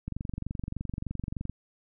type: click train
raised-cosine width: 5 ms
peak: -21 dBFS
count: 34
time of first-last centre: 0.08-1.496 s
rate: 23.3 Hz
effects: none